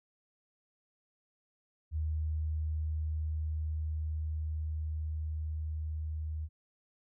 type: tone with level ramp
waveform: sine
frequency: 77.78 Hz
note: D#2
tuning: in tune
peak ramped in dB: -30 to -34 dBFS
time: 1.91-6.49 s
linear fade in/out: 50 ms
effects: none